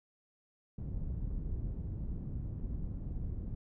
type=low-pass noise; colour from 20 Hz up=pink; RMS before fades=-38 dBFS; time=0.78-3.55 s; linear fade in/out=5 ms; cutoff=160 Hz; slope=12 dB/octave; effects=none